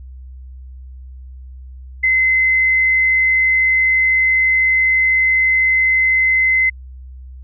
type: tone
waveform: sine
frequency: 2054 Hz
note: C7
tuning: 33 cents flat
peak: -11 dBFS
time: 2.03-6.7 s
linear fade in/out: 10 ms
effects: added 64 Hz sine -32 dBFS peak until 7.43 s